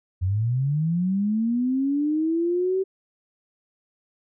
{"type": "linear sweep", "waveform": "sine", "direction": "up", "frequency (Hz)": [87.4, 386.2], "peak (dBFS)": -20, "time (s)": [0.21, 2.84], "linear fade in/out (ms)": 20, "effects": []}